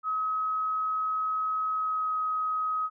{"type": "tone with pitch glide", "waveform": "sine", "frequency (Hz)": [1275, 1264.7], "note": ["D#6", "D#6"], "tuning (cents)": [42, 28], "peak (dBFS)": -26, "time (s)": [0.03, 2.9], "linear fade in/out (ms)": 50, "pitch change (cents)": -14, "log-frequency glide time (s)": [1.73, 2.17], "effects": []}